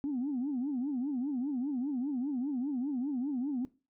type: tone with vibrato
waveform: sine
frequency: 267.5 Hz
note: C4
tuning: 38 cents sharp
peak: -29 dBFS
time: 0.04-3.65 s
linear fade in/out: 0 ms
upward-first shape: triangle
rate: 5 Hz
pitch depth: 230 cents each way
effects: noise-tail reverb RT60 0.3 s tail -18 dB re dry + tanh soft clip ceiling -27 dBFS